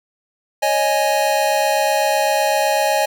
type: chord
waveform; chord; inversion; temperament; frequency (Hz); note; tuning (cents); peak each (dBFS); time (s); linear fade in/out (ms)
square; C# suspended second; none; equal; 554.4 / 622.3 / 830.6; C#5 / D#5 / G#5; 0 / 0 / 0; -22 / -20 / -19; 0.62-3.06; 10
effects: none